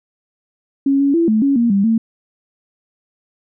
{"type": "tone with pitch steps", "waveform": "sine", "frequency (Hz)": [275.5, 279.6, 335.2, 217.4, 277.8, 235.1, 198, 225.4], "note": ["C#4", "C#4", "E4", "A3", "C#4", "A#3", "G3", "A3"], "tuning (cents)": [-11, 15, 29, -21, 4, 15, 18, 42], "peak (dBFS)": -11, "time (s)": [0.86, 1.98], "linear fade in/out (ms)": 5, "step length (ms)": 140, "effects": []}